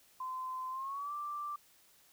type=tone with pitch glide; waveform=sine; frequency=1030 to 1176.3 Hz; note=C6 to D6; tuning=-28 to +2 cents; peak=-37 dBFS; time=0.2-1.56 s; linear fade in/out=5 ms; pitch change=+230 cents; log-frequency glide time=0.7-1.13 s; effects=white hiss -65 dBFS RMS until 2.12 s